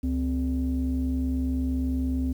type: tone pair together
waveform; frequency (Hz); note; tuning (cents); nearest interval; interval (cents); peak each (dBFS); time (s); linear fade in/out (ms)
sine; 69.3 / 258.2; C#2 / C4; 0 / -23; octave + major seventh; 2277; -25; 0.03-2.33; 10
effects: tanh soft clip ceiling -19 dBFS + 9-bit